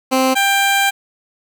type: tone pair in turn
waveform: 15% pulse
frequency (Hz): 261.6 / 791.4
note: C4 / G5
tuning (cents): 0 / +16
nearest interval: octave + perfect fifth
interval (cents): 1916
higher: second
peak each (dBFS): -6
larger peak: neither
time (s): 0.11-0.35 / 0.35-0.91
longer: second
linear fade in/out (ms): 20
effects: none